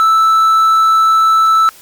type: tone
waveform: triangle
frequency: 1317 Hz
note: E6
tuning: 2 cents flat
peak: -5 dBFS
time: 0-1.69 s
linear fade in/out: 0 ms
effects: white hiss -40 dBFS RMS until 1.81 s + Opus 48 kbps